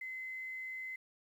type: tone with quantisation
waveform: sine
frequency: 2049 Hz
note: C7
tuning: 37 cents flat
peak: -40 dBFS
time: 0.01-0.96 s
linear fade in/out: 5 ms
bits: 11
effects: none